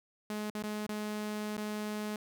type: tone with dropouts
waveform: sawtooth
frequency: 211.3 Hz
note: G#3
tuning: 30 cents sharp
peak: -31 dBFS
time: 0.3-2.16 s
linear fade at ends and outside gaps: 2 ms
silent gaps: 0.501-0.55 / 0.625-0.637 / 0.866-0.891 / 1.569-1.578 s
effects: none